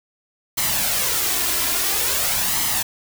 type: noise with flanger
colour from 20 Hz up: white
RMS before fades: -21 dBFS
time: 0.57-2.83 s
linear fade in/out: 10 ms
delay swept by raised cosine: 0.97 to 2.97 ms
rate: 0.49 Hz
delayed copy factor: +0.55
effects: none